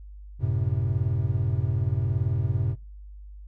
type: chord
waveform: triangle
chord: F# diminished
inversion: none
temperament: equal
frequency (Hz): 92.5 / 110 / 130.81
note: F#2 / A2 / C3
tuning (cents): 0 / 0 / 0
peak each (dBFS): -25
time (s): 0.39-2.76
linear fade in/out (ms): 50
effects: noise-tail reverb RT60 0.3 s tail -25 dB re dry + added 50 Hz sine -40 dBFS peak until 3.47 s